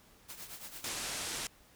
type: noise with tremolo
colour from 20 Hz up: white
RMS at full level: -44 dBFS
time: 0.28-0.9 s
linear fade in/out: 20 ms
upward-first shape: triangle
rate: 8.8 Hz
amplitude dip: 75%
type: low-pass noise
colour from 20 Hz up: white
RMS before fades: -39 dBFS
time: 0.84-1.47 s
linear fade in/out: 2 ms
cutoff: 9400 Hz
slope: 24 dB/octave
effects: pink hiss -62 dBFS RMS until 1.75 s